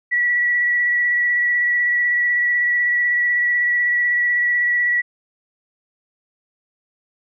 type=tone with vibrato; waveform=sine; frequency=1942 Hz; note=B6; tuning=30 cents flat; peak=-15 dBFS; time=0.11-5.02 s; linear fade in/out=20 ms; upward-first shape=square; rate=16 Hz; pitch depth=11 cents each way; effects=none